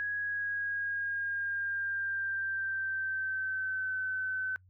sine tone with pitch glide, 1661.2 to 1523.3 Hz, G#6 to F#6, 0 to +50 cents, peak -31 dBFS, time 0-4.56 s, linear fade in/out 0 ms, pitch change -150 cents, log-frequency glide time 0.17-3.95 s, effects noise-tail reverb RT60 0.1 s tail -24 dB re dry + added 92 Hz sine -58 dBFS peak until 4.69 s

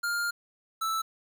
square tone pair in turn, 1405 / 1318.5 Hz, F6 / E6, +10 / 0 cents, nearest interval minor second, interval 110 cents, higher first, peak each -28 dBFS, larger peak neither, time 0.03-0.31 / 0.81-1.02 s, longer first, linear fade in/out 10 ms, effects 10-bit

